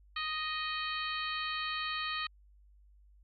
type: harmonic tone with a mistuned harmonic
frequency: 622.3 Hz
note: D#5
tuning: in tune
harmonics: 2 / 3 / 4 / 5 / 6 / 7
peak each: -38 / -40 / -41 / -42 / -43 / -43 dBFS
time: 0.16-2.27 s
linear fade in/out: 5 ms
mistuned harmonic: 6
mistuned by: +54 cents
effects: added 50 Hz sine -58 dBFS peak until 3.23 s